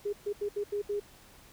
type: tone bursts at uneven times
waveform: sine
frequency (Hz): 410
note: G#4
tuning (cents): -22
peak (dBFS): -29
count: 6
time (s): 0.05-0.13 / 0.26-0.33 / 0.41-0.49 / 0.56-0.64 / 0.72-0.82 / 0.89-1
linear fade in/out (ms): 10
effects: pink hiss -56 dBFS RMS until 1.52 s